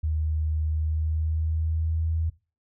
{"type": "tone with pitch glide", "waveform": "sine", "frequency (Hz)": [77.78, 80.94], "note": ["D#2", "E2"], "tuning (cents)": [0, -31], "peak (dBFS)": -23, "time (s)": [0.03, 2.3], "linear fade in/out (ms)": 10, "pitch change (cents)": 69, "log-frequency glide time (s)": [0.73, 2.11], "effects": ["noise-tail reverb RT60 0.3 s tail -19 dB re dry"]}